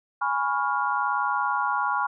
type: chord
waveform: sine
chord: C# dominant seventh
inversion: second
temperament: equal with one note detuned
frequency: 830.6 / 987.8 / 1108.7 / 1404.2 Hz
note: G#5 / B5 / C#6 / E#6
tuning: 0 / 0 / 0 / +9 cents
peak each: -28 dBFS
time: 0.21-2.07 s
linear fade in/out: 10 ms
effects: none